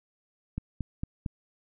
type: click train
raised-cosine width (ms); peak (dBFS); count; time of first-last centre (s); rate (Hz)
5; -19; 4; 0.58-1.262; 4.4
effects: none